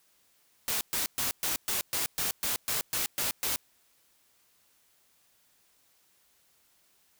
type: noise bursts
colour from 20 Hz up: white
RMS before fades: -30 dBFS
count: 12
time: 0.68-3.56 s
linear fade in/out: 0 ms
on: 130 ms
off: 120 ms
effects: white hiss -67 dBFS RMS until 7.19 s